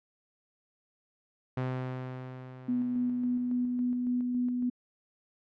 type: tone with exponential decay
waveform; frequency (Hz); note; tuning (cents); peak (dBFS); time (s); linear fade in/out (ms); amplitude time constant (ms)
sawtooth; 128.4; C3; -32; -25; 1.57-4.2; 5; 570
type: tone with tremolo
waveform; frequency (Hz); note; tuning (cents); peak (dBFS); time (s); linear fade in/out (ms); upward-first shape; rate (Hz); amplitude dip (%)
sine; 246.9; B3; 0; -26; 2.68-4.7; 10; square; 3.6; 25
effects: low-pass 2000 Hz 12 dB/octave